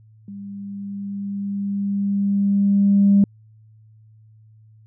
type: tone with level ramp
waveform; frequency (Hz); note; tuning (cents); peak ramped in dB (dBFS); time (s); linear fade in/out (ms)
sine; 199.8; G3; +33; -32 to -9; 0.28-3.24; 2
effects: tanh soft clip ceiling -6 dBFS + added 109 Hz sine -47 dBFS peak until 4.86 s